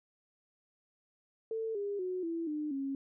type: tone with pitch steps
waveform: sine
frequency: 446.6 / 404.8 / 367 / 332.6 / 301.5 / 273.3 Hz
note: A4 / G#4 / F#4 / E4 / D4 / C#4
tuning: +26 / -44 / -14 / +16 / +46 / -24 cents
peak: -33 dBFS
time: 1.51-2.95 s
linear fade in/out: 2 ms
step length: 240 ms
effects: none